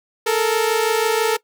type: tone pair together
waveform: sawtooth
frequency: 434.3 / 460.4 Hz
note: A4 / A#4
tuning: -23 / -22 cents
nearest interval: minor second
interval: 101 cents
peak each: -15 dBFS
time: 0.26-1.37 s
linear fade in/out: 10 ms
effects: noise-tail reverb RT60 0.1 s tail -20 dB re dry